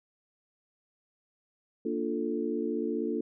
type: chord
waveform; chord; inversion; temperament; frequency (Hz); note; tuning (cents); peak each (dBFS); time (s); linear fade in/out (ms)
sine; Bb major seventh; none; equal; 233.1 / 293.7 / 349.2 / 440; Bb3 / D4 / F4 / A4; 0 / 0 / 0 / 0; -34; 1.85-3.21; 5
effects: none